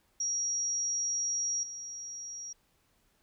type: tone with level steps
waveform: sine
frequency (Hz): 5680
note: F8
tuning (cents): +28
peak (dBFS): -29 / -39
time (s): 0.2-2.53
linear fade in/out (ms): 5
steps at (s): 1.63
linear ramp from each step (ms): 2
effects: pink hiss -71 dBFS RMS until 3.22 s